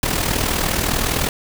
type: noise with amplitude modulation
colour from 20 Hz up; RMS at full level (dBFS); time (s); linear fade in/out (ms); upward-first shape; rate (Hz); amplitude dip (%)
pink; -17; 0.03-1.29; 2; sine; 39.8; 65
effects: none